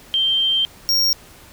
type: tone pair in turn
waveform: sine / square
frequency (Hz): 3146 / 5569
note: G7 / F8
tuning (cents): +6 / -6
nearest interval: minor seventh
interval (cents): 988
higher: second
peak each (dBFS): -15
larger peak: neither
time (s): 0.14-0.65 / 0.89-1.13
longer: first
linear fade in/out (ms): 0
effects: pink hiss -45 dBFS RMS until 1.52 s